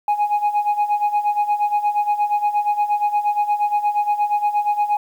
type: tone with tremolo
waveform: sine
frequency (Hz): 830.6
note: G#5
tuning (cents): 0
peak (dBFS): -11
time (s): 0.08-4.97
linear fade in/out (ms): 2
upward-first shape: sine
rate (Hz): 8.5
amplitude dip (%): 80
effects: tanh soft clip ceiling -13 dBFS + 8-bit